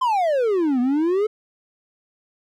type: exponential two-way sweep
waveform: triangle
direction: down then up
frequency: 1062 to 240 to 440 Hz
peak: -15 dBFS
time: 0.01-1.27 s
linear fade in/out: 10 ms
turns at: 0.8 s
effects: none